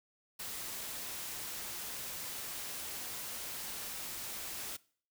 white noise, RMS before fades -42 dBFS, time 0.39-4.77 s, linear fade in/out 10 ms, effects noise-tail reverb RT60 0.5 s tail -22 dB re dry

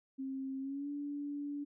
sine tone with pitch glide, 267.3 to 288.1 Hz, C4 to D4, +37 to -33 cents, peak -37 dBFS, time 0.18-1.65 s, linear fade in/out 20 ms, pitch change +130 cents, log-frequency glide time 0.6-0.89 s, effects none

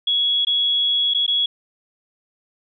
sine tone with dropouts, 3349 Hz, G#7, 14 cents sharp, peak -16 dBFS, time 0.07-1.46 s, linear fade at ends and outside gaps 5 ms, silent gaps 0.45-0.469 / 1.138-1.146 / 1.265-1.278 s, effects none

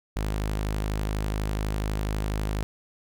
sawtooth tone, 52.1 Hz, G#1, 6 cents sharp, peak -22 dBFS, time 0.16-2.63 s, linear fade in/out 0 ms, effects none

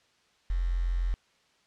sine tone with quantisation, 43.65 Hz, F1, in tune, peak -25 dBFS, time 0.5-1.14 s, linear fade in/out 0 ms, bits 8, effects white hiss -66 dBFS RMS until 1.66 s + low-pass 5000 Hz 12 dB/octave

